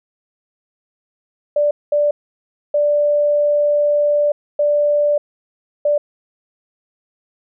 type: tone bursts at uneven times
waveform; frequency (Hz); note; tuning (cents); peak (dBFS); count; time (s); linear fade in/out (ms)
sine; 587.3; D5; 0; -12; 5; 1.56-1.71 / 1.92-2.11 / 2.74-4.32 / 4.59-5.18 / 5.85-5.98; 5
effects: none